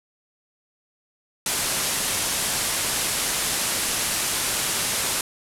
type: low-pass noise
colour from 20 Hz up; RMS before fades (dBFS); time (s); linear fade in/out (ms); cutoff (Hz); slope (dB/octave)
white; -25; 1.46-5.21; 2; 12000; 48
effects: none